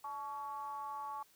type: ring-modulated tone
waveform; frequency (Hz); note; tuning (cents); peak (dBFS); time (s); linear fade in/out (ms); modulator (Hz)
triangle; 131.2; C3; +5; -35; 0.04-1.23; 5; 993
effects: white hiss -67 dBFS RMS until 1.35 s